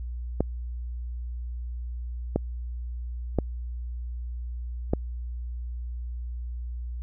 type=clicks; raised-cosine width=2 ms; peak=-9 dBFS; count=4; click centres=0.406 / 2.36 / 3.387 / 4.935 s; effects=added 60 Hz sine -31 dBFS peak until 7.02 s